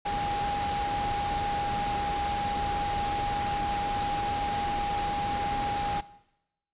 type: tone in noise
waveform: sine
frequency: 816 Hz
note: G#5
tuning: 31 cents flat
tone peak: -28 dBFS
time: 0.05-6.01 s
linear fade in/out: 10 ms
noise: pink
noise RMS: -34 dBFS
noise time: 0.05-6.01 s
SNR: +3 dB
effects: noise-tail reverb RT60 0.9 s tail -18 dB re dry + resampled to 8000 Hz